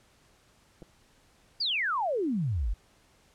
clicks, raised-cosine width 2 ms, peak -34 dBFS, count 2, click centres 0.821 / 0.827 s
sine exponential sweep, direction down, 4978 to 42 Hz, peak -26 dBFS, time 1.6-2.74 s, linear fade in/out 10 ms
effects pink hiss -63 dBFS RMS until 3.34 s + low-pass 10000 Hz 12 dB/octave

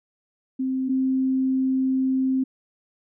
sine tone pair in turn, 261.6 / 262.5 Hz, C4 / C4, 0 / +6 cents, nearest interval unison, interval 6 cents, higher second, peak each -22 / -19 dBFS, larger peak second, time 0.59-0.89 / 0.89-2.44 s, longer second, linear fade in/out 10 ms, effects none

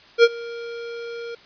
square tone with ADSR envelope, 468.1 Hz, A#4, 7 cents sharp, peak -8 dBFS, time 0.18-1.35 s, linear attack 54 ms, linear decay 45 ms, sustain -23 dB, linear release 5 ms, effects white hiss -49 dBFS RMS until 1.45 s + resampled to 11025 Hz

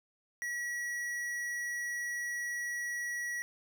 sine tone with tanh clipping, 1926 Hz, B6, 44 cents flat, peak -36 dBFS, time 0.42-3.42 s, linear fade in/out 0 ms, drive 14 dB, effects none

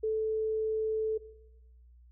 sine tone, 437.4 Hz, A4, 10 cents flat, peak -27 dBFS, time 0.03-1.18 s, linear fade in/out 10 ms, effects noise-tail reverb RT60 0.9 s tail -17 dB re dry + added 60 Hz sine -54 dBFS peak until 2.11 s

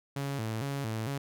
sawtooth tone with vibrato, 124.3 Hz, B2, 12 cents sharp, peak -28 dBFS, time 0.16-1.18 s, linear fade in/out 5 ms, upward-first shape square, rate 2.2 Hz, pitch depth 200 cents each way, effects none

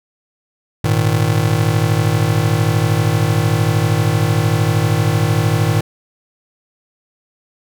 square chord, Ab suspended second, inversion none, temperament just, 103.83 / 116.8 / 155.74 Hz, Ab2 / Bb2 / Eb3, 0 / +4 / +2 cents, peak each -18 dBFS, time 0.84-5.81 s, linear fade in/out 5 ms, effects none

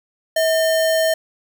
sine tone with sample-and-hold, 644 Hz, E5, 41 cents flat, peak -14 dBFS, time 0.36-1.14 s, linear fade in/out 5 ms, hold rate 2450 Hz, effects none

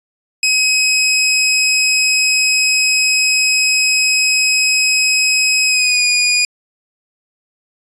20% pulse tone with pitch glide, 2541 to 2453 Hz, D#7 to D#7, +36 to -25 cents, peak -6 dBFS, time 0.43-6.45 s, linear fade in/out 2 ms, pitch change -61 cents, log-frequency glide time 5.67-6.04 s, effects resampled to 22050 Hz

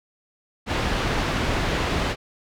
pink low-pass noise, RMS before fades -24 dBFS, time 0.66-2.16 s, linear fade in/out 50 ms, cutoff 3600 Hz, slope 12 dB/octave, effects none

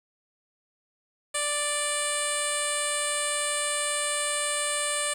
10% pulse tone with low-pass filter, 587.3 Hz, D5, in tune, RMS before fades -28 dBFS, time 1.34-5.14 s, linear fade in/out 10 ms, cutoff 8800 Hz, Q 5.1, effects 8-bit

